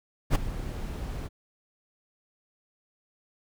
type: noise with ADSR envelope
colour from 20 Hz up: brown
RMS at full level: -17 dBFS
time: 0.3-1.29 s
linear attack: 54 ms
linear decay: 8 ms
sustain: -17 dB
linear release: 32 ms
effects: none